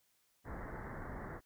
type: low-pass noise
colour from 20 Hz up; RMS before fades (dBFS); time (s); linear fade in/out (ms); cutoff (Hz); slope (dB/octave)
pink; -45; 0.44-1.41; 50; 2000; 96
effects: white hiss -75 dBFS RMS until 1.45 s